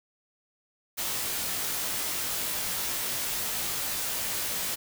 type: noise with comb filter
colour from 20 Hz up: white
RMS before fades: -31 dBFS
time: 0.97-4.76 s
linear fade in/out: 20 ms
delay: 19 ms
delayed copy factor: -0.85
effects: none